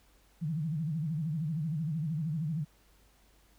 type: tone with vibrato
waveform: sine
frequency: 156.7 Hz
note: D#3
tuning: 13 cents sharp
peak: -30 dBFS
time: 0.41-2.65 s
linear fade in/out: 20 ms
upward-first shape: sine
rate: 13 Hz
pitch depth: 150 cents each way
effects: added 50 Hz sine -64 dBFS peak until 3.58 s + pink hiss -66 dBFS RMS until 3.58 s